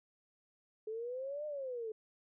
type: exponential two-way sweep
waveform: sine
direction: up then down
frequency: 428 to 610 to 428 Hz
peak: -38 dBFS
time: 0.87-1.92 s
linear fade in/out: 5 ms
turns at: 1.46 s
effects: none